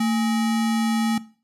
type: tone with sample-and-hold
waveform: sine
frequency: 224.8 Hz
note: A3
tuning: 37 cents sharp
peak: -18 dBFS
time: 0-1.18 s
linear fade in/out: 5 ms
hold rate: 1050 Hz
effects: noise-tail reverb RT60 0.4 s tail -18 dB re dry + low-pass 12000 Hz 12 dB/octave